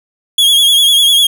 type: tone with vibrato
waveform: 45% pulse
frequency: 3322 Hz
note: G#7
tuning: in tune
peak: -6 dBFS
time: 0.38-1.27 s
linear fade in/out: 5 ms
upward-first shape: sine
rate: 10 Hz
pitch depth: 52 cents each way
effects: none